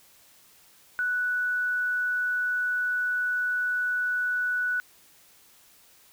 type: tone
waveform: sine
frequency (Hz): 1480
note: F#6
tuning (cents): 0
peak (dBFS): -24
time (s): 0.99-4.8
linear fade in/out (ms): 0
effects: white hiss -57 dBFS RMS until 6.12 s